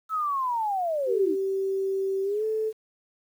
sine linear sweep, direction down, 1318.5 to 276.3 Hz, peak -24 dBFS, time 0.09-1.36 s, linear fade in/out 50 ms
sine tone with pitch glide, 386.9 to 436.8 Hz, G4 to A4, -23 to -13 cents, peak -24 dBFS, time 1.06-2.73 s, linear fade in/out 50 ms, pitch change +210 cents, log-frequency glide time 2.23-2.44 s
effects 9-bit

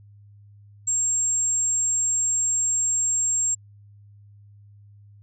sine tone, 7520 Hz, A#8, 14 cents sharp, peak -20 dBFS, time 0.87-3.55 s, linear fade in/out 10 ms, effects added 102 Hz sine -47 dBFS peak until 5.22 s

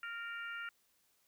harmonic tone with a mistuned harmonic, 466.2 Hz, A#4, in tune, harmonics 3 / 4 / 5 / 6, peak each -42 / -48 / -51 / -51 dBFS, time 0.03-0.69 s, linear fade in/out 2 ms, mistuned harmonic 4, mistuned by -23 cents, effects white hiss -74 dBFS RMS until 1.27 s

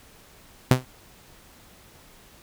sawtooth tone with exponential decay, 127.9 Hz, C3, 39 cents flat, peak -7 dBFS, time 0.71-0.85 s, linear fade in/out 2 ms, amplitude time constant 29 ms, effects pink hiss -52 dBFS RMS until 2.42 s

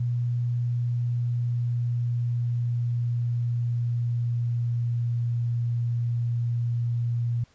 sine tone with pitch glide, 120.8 to 118.66 Hz, B2 to A#2, -38 to +31 cents, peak -23 dBFS, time 0-7.44 s, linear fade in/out 5 ms, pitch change -31 cents, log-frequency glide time 0.13-5.33 s, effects pink hiss -61 dBFS RMS until 7.54 s + resampled to 16000 Hz

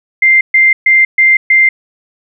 sine tone bursts, 2093 Hz, C7, in tune, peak -4 dBFS, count 5, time 0.22-1.69 s, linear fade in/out 5 ms, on 190 ms, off 130 ms, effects none

